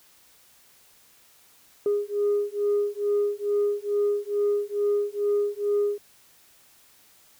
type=beating tone pair; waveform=sine; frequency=409.4 / 411.7 Hz; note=G#4 / G#4; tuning=-25 / -15 cents; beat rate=2.3 Hz; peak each=-24 dBFS; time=1.86-5.98 s; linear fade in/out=2 ms; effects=tanh soft clip ceiling -17 dBFS + white hiss -57 dBFS RMS until 7.39 s